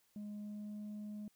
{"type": "tone with pitch glide", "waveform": "sine", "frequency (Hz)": [207.9, 209.6], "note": ["G#3", "G#3"], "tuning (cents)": [2, 16], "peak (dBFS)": -40, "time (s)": [0.16, 1.28], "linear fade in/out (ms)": 2, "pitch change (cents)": 14, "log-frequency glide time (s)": [0.33, 0.81], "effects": ["tanh soft clip ceiling -42 dBFS", "white hiss -74 dBFS RMS until 1.35 s"]}